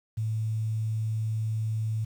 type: tone with quantisation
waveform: sine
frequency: 110 Hz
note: A2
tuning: in tune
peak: -26 dBFS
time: 0.17-2.05 s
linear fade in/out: 10 ms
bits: 9
effects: none